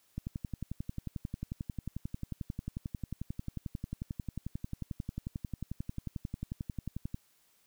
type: click train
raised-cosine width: 5 ms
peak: -24 dBFS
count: 79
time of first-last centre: 0.18-7.144 s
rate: 11.2 Hz
effects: white hiss -69 dBFS RMS until 7.66 s